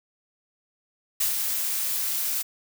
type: noise with ADSR envelope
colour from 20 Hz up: blue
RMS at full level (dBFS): -23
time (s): 1.2-2.43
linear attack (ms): 8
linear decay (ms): 130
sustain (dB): -4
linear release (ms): 19
effects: none